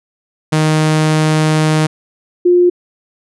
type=tone pair in turn; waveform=sawtooth / sine; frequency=155.56 / 354.6 Hz; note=D#3 / F4; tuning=0 / +26 cents; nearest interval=octave + major second; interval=1426 cents; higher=second; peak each=-6 dBFS; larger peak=neither; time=0.52-1.87 / 2.45-2.7 s; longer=first; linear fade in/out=10 ms; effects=resampled to 24000 Hz